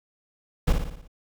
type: noise with echo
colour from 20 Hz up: brown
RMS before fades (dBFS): -18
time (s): 0.67-0.73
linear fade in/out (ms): 10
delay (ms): 58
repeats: 6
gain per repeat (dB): -5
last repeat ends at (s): 1.078
effects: none